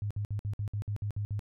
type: tone bursts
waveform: sine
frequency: 103.2 Hz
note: G#2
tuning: 10 cents flat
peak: -30 dBFS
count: 10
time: 0.02-1.393 s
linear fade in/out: 0 ms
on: 86 ms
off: 57 ms
effects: none